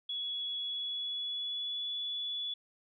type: tone with pitch glide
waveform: sine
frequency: 3373 to 3426 Hz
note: G#7 to A7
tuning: +26 to -47 cents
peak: -34 dBFS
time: 0.09-2.54 s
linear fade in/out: 5 ms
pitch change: +27 cents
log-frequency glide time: 0.59-1.91 s
effects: none